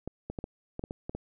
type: clicks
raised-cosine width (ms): 2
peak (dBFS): -22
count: 9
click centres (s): 0.076 / 0.3 / 0.388 / 0.441 / 0.794 / 0.839 / 0.909 / 1.095 / 1.15
effects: none